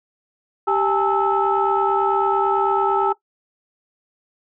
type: tone cluster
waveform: sine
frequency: 392.1 / 820 / 889 / 1308 Hz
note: G4 / G#5 / A5 / E6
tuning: 0 / -22 / +18 / -14 cents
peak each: -21 dBFS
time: 0.67-3.13 s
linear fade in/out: 10 ms
effects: noise-tail reverb RT60 0.1 s tail -17 dB re dry + tanh soft clip ceiling -7 dBFS